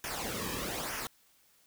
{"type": "noise with flanger", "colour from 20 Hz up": "pink", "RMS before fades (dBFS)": -37, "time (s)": [0.04, 1.07], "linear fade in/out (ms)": 0, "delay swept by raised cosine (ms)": [0.24, 1.44], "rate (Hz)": 1.1, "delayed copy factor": -0.65, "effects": ["white hiss -66 dBFS RMS until 1.66 s"]}